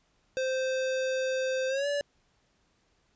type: tone with pitch glide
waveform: square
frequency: 521 to 574.8 Hz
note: C5 to D5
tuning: -7 to -37 cents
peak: -28 dBFS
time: 0.37-2.01 s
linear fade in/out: 0 ms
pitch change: +170 cents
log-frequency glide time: 1.68-1.87 s
effects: pink hiss -70 dBFS RMS until 3.15 s + resampled to 16000 Hz